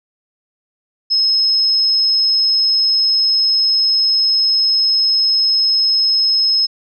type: tone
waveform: sine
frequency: 5170 Hz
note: E8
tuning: 34 cents flat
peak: -11 dBFS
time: 1.1-6.67 s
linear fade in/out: 20 ms
effects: none